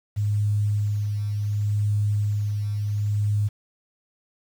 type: tone with tremolo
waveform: sine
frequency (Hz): 103.83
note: G#2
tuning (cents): 0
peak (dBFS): -19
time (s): 0.16-3.49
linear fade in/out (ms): 20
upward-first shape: sine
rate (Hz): 0.69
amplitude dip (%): 40
effects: 8-bit